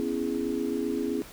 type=chord; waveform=sine; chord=C# minor seventh; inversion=third; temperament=just; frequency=249.5 / 277.2 / 332.6 / 415.8 Hz; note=B3 / C#4 / E4 / G#4; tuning=+18 / 0 / +16 / +2 cents; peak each=-32 dBFS; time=0-1.22 s; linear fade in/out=0 ms; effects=pink hiss -47 dBFS RMS until 1.32 s